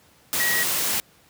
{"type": "tone in noise", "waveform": "sine", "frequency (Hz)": 1911, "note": "A#6", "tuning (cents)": 43, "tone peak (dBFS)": -22, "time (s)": [0.4, 0.63], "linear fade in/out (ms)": 0, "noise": "white", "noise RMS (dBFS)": -24, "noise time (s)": [0.33, 1], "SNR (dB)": -1, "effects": ["pink hiss -56 dBFS RMS until 1.29 s", "high-pass 80 Hz 12 dB/octave"]}